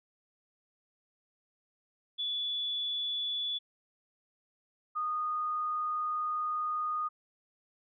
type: tone pair in turn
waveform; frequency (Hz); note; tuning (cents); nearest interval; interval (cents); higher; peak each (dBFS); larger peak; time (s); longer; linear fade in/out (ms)
sine; 3439 / 1232.5; A7 / D#6; -40 / -17; octave + tritone; 1777; first; -31 / -30; second; 2.18-3.59 / 4.95-7.09; second; 20
effects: none